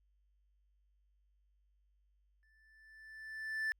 triangle tone with exponential growth, 1760 Hz, A6, in tune, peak -30 dBFS, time 2.43-3.72 s, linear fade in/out 0 ms, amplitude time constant 280 ms, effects added 50 Hz sine -70 dBFS peak until 3.79 s

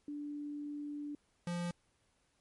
sine / square tone pair in turn, 292.6 / 173.98 Hz, D4 / F3, -6 / -6 cents, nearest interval major sixth, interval 900 cents, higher first, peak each -39 / -36 dBFS, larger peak second, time 0.08-1.15 / 1.47-1.71 s, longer first, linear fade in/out 2 ms, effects pink hiss -75 dBFS RMS until 2.4 s + MP3 48 kbps

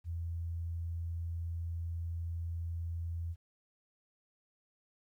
sine tone, 84.1 Hz, E2, 35 cents sharp, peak -35 dBFS, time 0.04-3.36 s, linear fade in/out 50 ms, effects 12-bit

